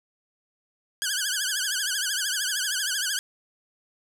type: tone with vibrato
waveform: 10% pulse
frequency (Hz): 1576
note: G6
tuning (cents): +9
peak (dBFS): -16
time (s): 1.02-3.19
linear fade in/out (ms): 0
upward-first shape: triangle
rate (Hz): 13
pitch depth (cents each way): 160
effects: none